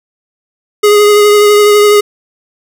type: tone with vibrato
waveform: square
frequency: 415.3 Hz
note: G#4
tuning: in tune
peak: -4 dBFS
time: 0.83-2.01 s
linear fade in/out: 10 ms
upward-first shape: triangle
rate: 12 Hz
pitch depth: 21 cents each way
effects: 7-bit